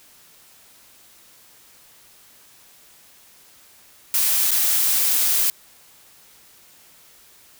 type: noise with dropouts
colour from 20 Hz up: blue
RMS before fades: -19 dBFS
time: 4.14-5.5 s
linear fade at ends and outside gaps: 1 ms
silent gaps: 4.508-4.515 s
effects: white hiss -51 dBFS RMS until 7.59 s